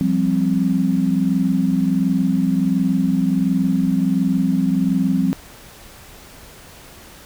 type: chord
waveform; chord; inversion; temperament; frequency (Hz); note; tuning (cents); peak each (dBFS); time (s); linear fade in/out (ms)
sine; F suspended second; none; equal; 174.61 / 196 / 261.6; F3 / G3 / C4; 0 / 0 / 0; -20 / -19 / -19; 0.01-5.33; 0
effects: pink hiss -42 dBFS RMS until 7.25 s